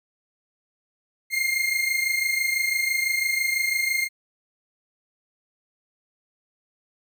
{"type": "tone pair together", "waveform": "40% pulse", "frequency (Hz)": [2103, 2129], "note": ["C7", "C7"], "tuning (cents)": [8, 30], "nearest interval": "unison", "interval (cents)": 22, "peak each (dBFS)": [-25, -23], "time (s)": [1.3, 4.09], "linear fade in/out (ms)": 50, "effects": []}